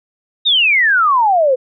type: exponential sweep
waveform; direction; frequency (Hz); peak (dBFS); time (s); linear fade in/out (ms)
sine; down; 3800 to 493.9; -9; 0.45-1.56; 20
effects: none